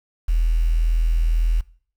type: tone with quantisation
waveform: sine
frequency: 40.97 Hz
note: E1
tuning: 10 cents flat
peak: -15 dBFS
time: 0.28-1.61 s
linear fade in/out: 10 ms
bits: 7
effects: noise-tail reverb RT60 0.5 s tail -21 dB re dry